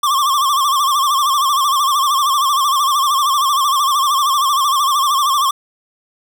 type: tone with vibrato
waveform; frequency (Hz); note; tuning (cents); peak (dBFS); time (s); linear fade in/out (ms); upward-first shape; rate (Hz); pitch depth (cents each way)
square; 1122; C#6; +21; -13; 0.03-5.51; 5; sine; 13; 110
effects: none